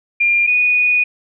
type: tone pair in turn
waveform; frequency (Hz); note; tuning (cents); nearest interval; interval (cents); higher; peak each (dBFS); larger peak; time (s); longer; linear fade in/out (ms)
sine; 2400 / 2469; D7 / D#7; +37 / -14; unison; 49; second; -11; neither; 0.2-0.47 / 0.47-1.04; second; 10
effects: none